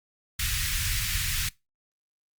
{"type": "band-stop noise", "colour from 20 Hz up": "pink", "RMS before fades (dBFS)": -28, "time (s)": [0.39, 1.49], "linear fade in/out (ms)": 5, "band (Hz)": [120, 1700], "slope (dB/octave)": 24, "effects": ["noise-tail reverb RT60 0.2 s tail -22 dB re dry", "Opus 48 kbps"]}